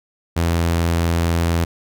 sawtooth tone, 84.2 Hz, E2, 37 cents sharp, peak -12 dBFS, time 0.36-1.65 s, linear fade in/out 10 ms, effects none

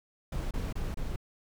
brown noise bursts, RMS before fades -33 dBFS, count 4, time 0.32-1.161 s, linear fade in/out 5 ms, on 190 ms, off 27 ms, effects none

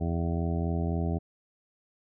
harmonic tone, 83.8 Hz, E2, 29 cents sharp, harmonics 1 / 2 / 3 / 4 / 5 / 7 / 8 / 9, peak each -29 / -31 / -36 / -38 / -39 / -44 / -41 / -43 dBFS, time 0-1.19 s, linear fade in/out 20 ms, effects none

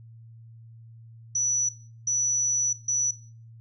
sine tone bursts at uneven times, 5920 Hz, F#8, in tune, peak -22 dBFS, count 3, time 1.35-1.69 / 2.07-2.73 / 2.88-3.11 s, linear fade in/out 5 ms, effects noise-tail reverb RT60 0.4 s tail -17 dB re dry + added 114 Hz sine -45 dBFS peak until 3.6 s

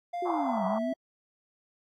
triangle tone with pitch glide, 698.5 to 655.5 Hz, F5 to E5, 0 to -10 cents, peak -29 dBFS, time 0.13-0.94 s, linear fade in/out 10 ms, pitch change -110 cents, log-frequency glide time 0.41-0.64 s
sine linear two-way sweep, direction down then up, 374.9 to 185 to 268.5 Hz, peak -30 dBFS, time 0.22-0.93 s, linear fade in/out 5 ms, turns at 0.65 s
pink band-pass noise, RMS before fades -33 dBFS, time 0.25-0.79 s, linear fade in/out 10 ms, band 720 to 1100 Hz, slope 48 dB/octave
effects AAC 64 kbps

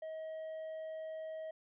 triangle tone, 635 Hz, D#5, 35 cents sharp, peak -39 dBFS, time 0.02-1.51 s, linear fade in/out 5 ms, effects resampled to 8000 Hz

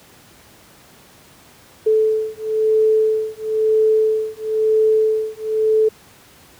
sine beating tone pair, 435.6 / 436.6 Hz, A4 / A4, -17 / -13 cents, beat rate 1 Hz, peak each -17 dBFS, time 1.86-5.89 s, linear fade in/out 10 ms, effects pink hiss -47 dBFS RMS until 6.59 s + high-pass 80 Hz 12 dB/octave

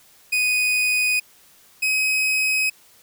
40% pulse tone pair in turn, 2489 / 2535 Hz, D#7 / D#7, 0 / +32 cents, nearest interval unison, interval 32 cents, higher second, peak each -17 dBFS, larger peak neither, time 0.32-1.2 / 1.82-2.7 s, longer neither, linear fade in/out 10 ms, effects white hiss -53 dBFS RMS until 3.02 s

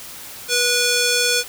square tone with band-pass filter, 487.5 Hz, B4, 23 cents flat, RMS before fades -18 dBFS, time 0.48-1.44 s, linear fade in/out 50 ms, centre 5700 Hz, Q 0.8, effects white hiss -36 dBFS RMS until 1.48 s

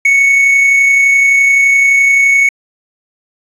triangle tone with amplitude modulation, 2217 Hz, C#7, in tune, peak -3 dBFS, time 0.05-2.49 s, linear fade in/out 5 ms, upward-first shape sine, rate 31.7 Hz, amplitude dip 25%, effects resampled to 24000 Hz + 7-bit

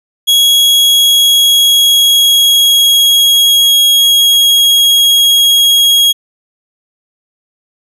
40% pulse tone with pitch glide, 3322 to 3295 Hz, G#7 to G#7, 0 to -14 cents, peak -4 dBFS, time 0.27-6.13 s, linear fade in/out 20 ms, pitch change -14 cents, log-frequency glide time 0.58-4.6 s, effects none

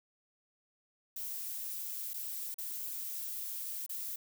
violet noise with dropouts, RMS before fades -40 dBFS, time 1.16-4.16 s, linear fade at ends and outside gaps 5 ms, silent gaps 2.135-2.14 / 2.543-2.583 / 3.864-3.893 s, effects none

